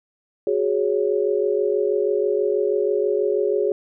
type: chord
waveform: sine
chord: F# suspended second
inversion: none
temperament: just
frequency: 370 / 416.2 / 555 Hz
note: F#4 / G#4 / C#5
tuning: 0 / +4 / +2 cents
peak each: -23 / -20 / -25 dBFS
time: 0.47-3.72 s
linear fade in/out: 2 ms
effects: none